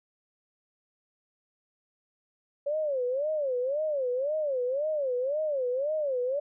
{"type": "tone with vibrato", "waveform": "sine", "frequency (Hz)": 554.4, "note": "C#5", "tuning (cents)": 0, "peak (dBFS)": -26, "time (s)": [2.66, 6.4], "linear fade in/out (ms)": 10, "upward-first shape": "sine", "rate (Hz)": 1.9, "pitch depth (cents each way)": 210, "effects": []}